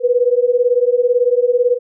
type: beating tone pair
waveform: sine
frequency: 480.7 / 498.7 Hz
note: B4 / B4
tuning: -47 / +17 cents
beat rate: 18 Hz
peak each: -14 dBFS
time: 0-1.79 s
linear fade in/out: 50 ms
effects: none